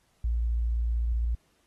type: tone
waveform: sine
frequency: 57.8 Hz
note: A#1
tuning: 14 cents flat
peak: -24 dBFS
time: 0.24-1.35 s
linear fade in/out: 5 ms
effects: pink hiss -69 dBFS RMS until 1.66 s + AAC 32 kbps

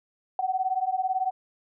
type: beating tone pair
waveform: sine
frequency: 744 / 762 Hz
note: F#5 / G5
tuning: +9 / -49 cents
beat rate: 18 Hz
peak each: -27 dBFS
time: 0.39-1.31 s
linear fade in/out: 2 ms
effects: none

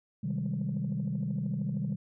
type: chord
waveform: sine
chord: Ab major seventh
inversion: first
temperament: just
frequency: 129.78 / 155.74 / 194.67 / 207.7 Hz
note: C3 / Eb3 / G3 / Ab3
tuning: -14 / +2 / -12 / 0 cents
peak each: -34 / -33 / -33 / -37 dBFS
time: 0.23-1.96 s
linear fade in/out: 10 ms
effects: tanh soft clip ceiling -24 dBFS

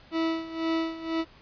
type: tone with tremolo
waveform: 40% pulse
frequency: 326.2 Hz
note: E4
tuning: 18 cents flat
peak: -23 dBFS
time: 0.11-1.25 s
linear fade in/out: 50 ms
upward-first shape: sine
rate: 2 Hz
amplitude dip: 80%
effects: pink hiss -54 dBFS RMS until 1.41 s + resampled to 11025 Hz

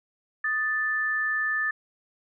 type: tone pair together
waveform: sine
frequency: 1240.6 / 1760 Hz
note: D#6 / A6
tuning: -5 / 0 cents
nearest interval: tritone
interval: 605 cents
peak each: -33 / -24 dBFS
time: 0.44-1.71 s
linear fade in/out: 5 ms
effects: none

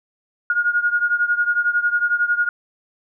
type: beating tone pair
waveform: sine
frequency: 1429 / 1440 Hz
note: F6 / F#6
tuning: +39 / -47 cents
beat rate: 11 Hz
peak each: -18 / -21 dBFS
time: 0.5-2.49 s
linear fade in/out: 2 ms
effects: none

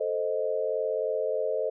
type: chord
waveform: sine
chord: A diminished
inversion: none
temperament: equal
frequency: 440 / 523.3 / 622.3 Hz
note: A4 / C5 / Eb5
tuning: 0 / 0 / 0 cents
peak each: -30 dBFS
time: 0-1.7 s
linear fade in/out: 10 ms
effects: none

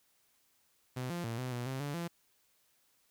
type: tone with pitch steps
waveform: sawtooth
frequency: 127.2 / 173.5 / 115.3 / 127.3 / 121.5 / 132.2 / 143.9 / 170.6 Hz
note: C3 / F3 / A#2 / C3 / B2 / C3 / D3 / F3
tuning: -48 / -11 / -19 / -47 / -28 / +18 / -35 / -40 cents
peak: -32 dBFS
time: 0.96-2.08 s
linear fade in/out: 10 ms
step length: 140 ms
effects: white hiss -72 dBFS RMS until 3.1 s

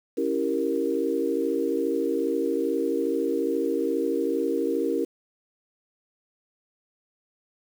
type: chord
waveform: sine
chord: C# diminished seventh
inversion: none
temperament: equal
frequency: 277.2 / 329.6 / 392 / 466.2 Hz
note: C#4 / E4 / G4 / Bb4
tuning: 0 / 0 / 0 / 0 cents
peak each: -29 / -28 / -29 / -27 dBFS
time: 0.17-5.05 s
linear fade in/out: 10 ms
effects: 8-bit

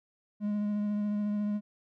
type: tone with vibrato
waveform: triangle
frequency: 207.7 Hz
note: G#3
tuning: in tune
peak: -26 dBFS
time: 0.4-1.61 s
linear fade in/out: 50 ms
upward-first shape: triangle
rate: 14 Hz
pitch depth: 18 cents each way
effects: none

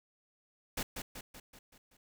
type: noise with echo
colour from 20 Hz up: pink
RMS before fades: -36 dBFS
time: 0.77-0.83 s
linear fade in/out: 5 ms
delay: 190 ms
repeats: 6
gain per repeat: -5 dB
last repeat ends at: 1.97 s
effects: none

